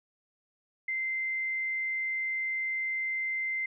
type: tone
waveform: sine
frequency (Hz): 2080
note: C7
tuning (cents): -11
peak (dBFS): -29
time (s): 0.88-3.66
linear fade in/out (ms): 5
effects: none